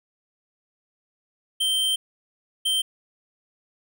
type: tone bursts at uneven times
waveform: square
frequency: 3129 Hz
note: G7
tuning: 4 cents flat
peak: -21 dBFS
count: 2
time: 1.6-1.96 / 2.65-2.82 s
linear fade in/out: 10 ms
effects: none